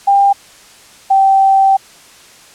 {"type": "tone pair in turn", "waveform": "sine", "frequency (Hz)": [797, 777], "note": ["G5", "G5"], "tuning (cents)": [28, -16], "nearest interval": "unison", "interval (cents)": 44, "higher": "first", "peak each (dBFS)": -6, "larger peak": "neither", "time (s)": [[0.07, 0.33], [1.1, 1.77]], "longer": "second", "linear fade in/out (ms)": 10, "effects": ["white hiss -41 dBFS RMS until 2.54 s", "low-pass 9000 Hz 12 dB/octave"]}